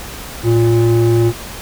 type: ring-modulated tone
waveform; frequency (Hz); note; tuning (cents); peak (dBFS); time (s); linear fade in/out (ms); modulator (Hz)
triangle; 231.6; A#3; -11; -4; 0.43-1.33; 50; 118
effects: added 60 Hz sine -37 dBFS peak until 1.61 s + pink hiss -30 dBFS RMS until 1.61 s